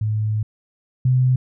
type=tone pair in turn; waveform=sine; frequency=107.5 / 127.84 Hz; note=A2 / C3; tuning=-40 / -40 cents; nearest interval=minor third; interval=300 cents; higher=second; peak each=-18 / -13 dBFS; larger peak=second; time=0.01-0.43 / 1.05-1.36 s; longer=first; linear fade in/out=5 ms; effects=none